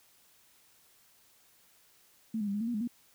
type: tone with pitch steps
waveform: sine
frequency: 222.1 / 207.3 / 198.9 / 207.3 / 228.1 / 240.3 / 210.1 / 238.9 Hz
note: A3 / G#3 / G3 / G#3 / A#3 / B3 / G#3 / A#3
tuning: +16 / -3 / +25 / -3 / -37 / -47 / +20 / +43 cents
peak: -30 dBFS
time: 2.34-2.876 s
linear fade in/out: 5 ms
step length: 67 ms
effects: white hiss -64 dBFS RMS until 3.14 s